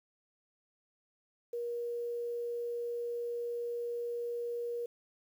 sine tone with quantisation, 475.1 Hz, A#4, 33 cents sharp, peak -34 dBFS, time 1.53-4.86 s, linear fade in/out 5 ms, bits 10, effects none

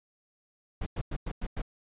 brown noise bursts, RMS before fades -32 dBFS, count 6, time 0.81-1.618 s, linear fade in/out 5 ms, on 53 ms, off 98 ms, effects resampled to 8000 Hz

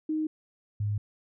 sine tone pair in turn, 311.1 / 103.82 Hz, D#4 / G#2, 0 / 0 cents, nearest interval octave + perfect fifth, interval 1900 cents, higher first, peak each -26 dBFS, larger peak neither, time 0.09-0.27 / 0.8-0.98 s, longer neither, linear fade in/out 5 ms, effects none

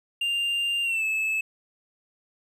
triangle tone with pitch glide, 2794 to 2607 Hz, F7 to E7, 0 to -20 cents, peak -22 dBFS, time 0.21-1.41 s, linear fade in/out 5 ms, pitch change -120 cents, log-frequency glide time 0.83-1.04 s, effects none

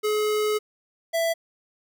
square tone pair in turn, 424.7 / 663.4 Hz, G#4 / E5, +39 / +11 cents, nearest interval minor sixth, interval 772 cents, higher second, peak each -22 / -22 dBFS, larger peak neither, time 0.03-0.59 / 1.13-1.34 s, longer first, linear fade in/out 20 ms, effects none

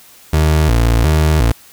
30% pulse tone with vibrato, 66.7 Hz, C2, 34 cents sharp, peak -7 dBFS, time 0.33-1.52 s, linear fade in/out 5 ms, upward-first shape square, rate 1.4 Hz, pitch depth 260 cents each way, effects white hiss -43 dBFS RMS until 1.72 s

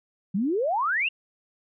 sine exponential sweep, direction up, 178.5 to 2887 Hz, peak -22 dBFS, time 0.34-1.09 s, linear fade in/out 10 ms, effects none

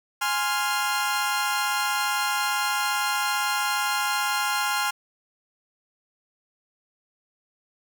sawtooth chord, F minor, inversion first, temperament equal, 830.6 / 1046.5 / 1396.9 Hz, Ab5 / C6 / F6, 0 / 0 / 0 cents, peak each -24 / -25 / -23 dBFS, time 0.21-4.91 s, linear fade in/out 10 ms, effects none

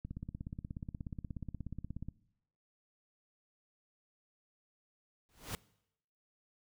click train, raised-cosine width 5 ms, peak -29 dBFS, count 35, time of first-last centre 0.05-2.086 s, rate 16.7 Hz
pink noise with exponential growth, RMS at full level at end -36 dBFS, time 5.29-5.55 s, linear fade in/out 0 ms, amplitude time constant 55 ms
effects noise-tail reverb RT60 0.8 s tail -22 dB re dry

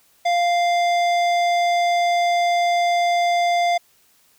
sine tone with hard clipping, 697 Hz, F5, 4 cents flat, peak -18 dBFS, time 0.25-3.78 s, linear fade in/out 10 ms, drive 14 dB, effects white hiss -58 dBFS RMS until 4.38 s

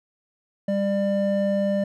triangle tone pair together, 198.9 / 596 Hz, G3 / D5, +25 / +25 cents, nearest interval octave + perfect fifth, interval 1900 cents, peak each -21 dBFS, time 0.68-1.84 s, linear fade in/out 5 ms, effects none

